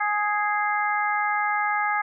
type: harmonic tone with a mistuned harmonic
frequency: 417.4 Hz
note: G#4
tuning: 9 cents sharp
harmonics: 2 / 3 / 4 / 5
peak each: -25 / -27 / -28 / -29 dBFS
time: 0-2.02 s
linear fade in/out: 10 ms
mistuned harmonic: 4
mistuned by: -16 cents
effects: none